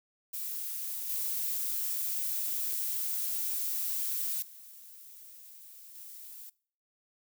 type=noise with level steps; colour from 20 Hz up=violet; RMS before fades=-37 / -33 / -51 / -47 dBFS; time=0.33-6.5 s; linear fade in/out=10 ms; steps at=1.09 / 4.42 / 5.95 s; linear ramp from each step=5 ms; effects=noise-tail reverb RT60 0.5 s tail -23 dB re dry